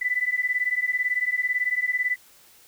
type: beating tone pair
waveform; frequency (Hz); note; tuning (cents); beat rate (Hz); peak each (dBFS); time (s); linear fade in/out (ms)
sine; 1983 / 2001; B6 / B6; +7 / +22; 18; -25; 0.01-2.16; 10
effects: white hiss -54 dBFS RMS until 2.67 s